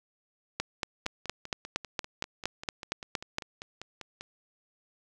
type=two click trains; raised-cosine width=0.2 ms; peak=-23 / -12 dBFS; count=17 / 13; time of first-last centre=1.06-4.21 / 0.6-3.384 s; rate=5.08 / 4.31 Hz; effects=none